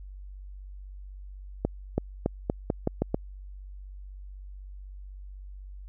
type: accelerating click train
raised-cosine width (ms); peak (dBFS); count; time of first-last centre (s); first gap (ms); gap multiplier
2; -11; 8; 1.65-3.145; 330; 0.85
effects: added 48 Hz sine -40 dBFS peak until 5.88 s